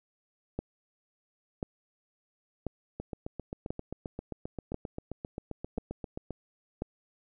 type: two click trains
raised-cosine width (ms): 2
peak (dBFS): -23 / -19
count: 26 / 7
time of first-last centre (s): 3-6.307 / 0.59-6.821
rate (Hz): 7.56 / 0.963
effects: none